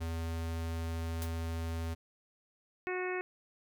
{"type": "tone", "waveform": "square", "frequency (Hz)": 82.41, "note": "E2", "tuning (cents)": 0, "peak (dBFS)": -35, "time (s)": [0, 1.95], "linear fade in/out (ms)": 20}
{"type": "noise with exponential decay", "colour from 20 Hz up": "white", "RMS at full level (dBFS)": -40, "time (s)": [1.22, 1.34], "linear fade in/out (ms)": 0, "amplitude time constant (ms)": 25}
{"type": "harmonic tone", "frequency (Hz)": 366, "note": "F#4", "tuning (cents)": -19, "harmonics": [1, 2, 3, 4, 5, 6, 7], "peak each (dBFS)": [-35, -43, -45, -45, -42, -44, -45], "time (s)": [2.87, 3.21], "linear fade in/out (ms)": 0}
{"effects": []}